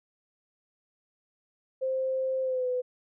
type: tone with pitch glide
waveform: sine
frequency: 524 to 501.2 Hz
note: C5 to B4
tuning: +2 to +25 cents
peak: -26 dBFS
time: 1.81-2.82 s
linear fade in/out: 20 ms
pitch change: -77 cents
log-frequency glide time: 2.42-2.68 s
effects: none

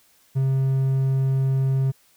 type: tone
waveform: triangle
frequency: 133.8 Hz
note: C3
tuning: 39 cents sharp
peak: -16 dBFS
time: 0.35-1.92 s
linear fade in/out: 20 ms
effects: white hiss -59 dBFS RMS until 2.16 s

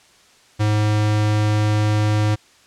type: tone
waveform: square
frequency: 106 Hz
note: G#2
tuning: 36 cents sharp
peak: -16 dBFS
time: 0.59-2.36 s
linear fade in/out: 20 ms
effects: white hiss -52 dBFS RMS until 2.66 s + low-pass 7000 Hz 12 dB/octave

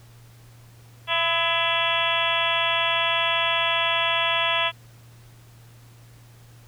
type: harmonic tone with a mistuned harmonic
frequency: 334.9 Hz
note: E4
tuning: 27 cents sharp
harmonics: 2 / 3 / 4 / 5 / 6 / 7 / 8 / 9 / 10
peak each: -29 / -27 / -31 / -31 / -31 / -32 / -27 / -31 / -26 dBFS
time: 1.07-4.72 s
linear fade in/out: 50 ms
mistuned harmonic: 4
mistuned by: -48 cents
effects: added 117 Hz sine -47 dBFS peak until 6.67 s + pink hiss -55 dBFS RMS until 6.67 s

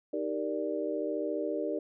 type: chord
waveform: sine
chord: Eb major seventh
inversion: none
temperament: equal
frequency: 311.1 / 392 / 466.2 / 587.3 Hz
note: Eb4 / G4 / Bb4 / D5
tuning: 0 / 0 / 0 / 0 cents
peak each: -35 / -36 / -36 / -35 dBFS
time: 0.13-1.79 s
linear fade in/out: 5 ms
effects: none

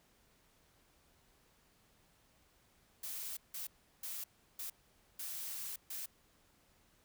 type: noise bursts at uneven times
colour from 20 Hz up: blue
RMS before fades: -43 dBFS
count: 6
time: 3.03-3.37 / 3.54-3.67 / 4.03-4.24 / 4.59-4.7 / 5.19-5.76 / 5.9-6.06 s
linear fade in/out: 5 ms
effects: pink hiss -70 dBFS RMS until 7.04 s

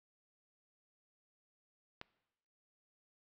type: click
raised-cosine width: 0.3 ms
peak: -28 dBFS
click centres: 2.014 s
effects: noise-tail reverb RT60 1.0 s tail -21 dB re dry

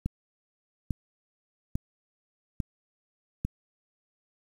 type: click train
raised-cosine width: 5 ms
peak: -16 dBFS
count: 5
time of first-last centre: 0.06-3.45 s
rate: 1.18 Hz
effects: 8-bit

